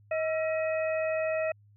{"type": "harmonic tone with a mistuned harmonic", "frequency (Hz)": 634, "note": "D#5", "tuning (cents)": 32, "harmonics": [1, 2, 3, 4], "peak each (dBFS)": [-27, -41, -39, -38], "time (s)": [0.11, 1.52], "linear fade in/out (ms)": 5, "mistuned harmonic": 2, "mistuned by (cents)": 100, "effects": ["added 103 Hz sine -56 dBFS peak until 1.76 s"]}